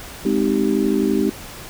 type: chord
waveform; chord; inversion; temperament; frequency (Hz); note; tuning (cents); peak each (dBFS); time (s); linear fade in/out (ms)
sine; Ab major seventh; none; just; 207.7 / 259.6 / 311.5 / 389.3; Ab3 / C4 / Eb4 / G4; 0 / -13 / +2 / -12; -21; 0.25-1.3; 5
effects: pink hiss -36 dBFS RMS until 1.69 s